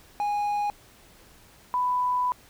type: tone pair in turn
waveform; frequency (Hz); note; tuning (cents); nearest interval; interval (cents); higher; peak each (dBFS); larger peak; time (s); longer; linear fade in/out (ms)
triangle / sine; 825 / 993.9; G#5 / B5; -12 / +11; minor third; 323; second; -22; neither; 0.2-0.7 / 1.74-2.32; second; 0
effects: pink hiss -54 dBFS RMS until 2.49 s